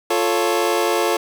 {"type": "chord", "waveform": "25% pulse", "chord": "F augmented", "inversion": "none", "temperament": "equal", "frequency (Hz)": [349.2, 440, 554.4], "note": ["F4", "A4", "C#5"], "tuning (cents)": [0, 0, 0], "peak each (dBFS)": [-17, -17, -19], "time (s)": [0.1, 1.17], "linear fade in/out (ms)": 5, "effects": []}